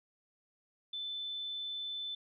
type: tone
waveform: sine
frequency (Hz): 3520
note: A7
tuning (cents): 0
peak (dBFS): -37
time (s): 0.93-2.15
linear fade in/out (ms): 5
effects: none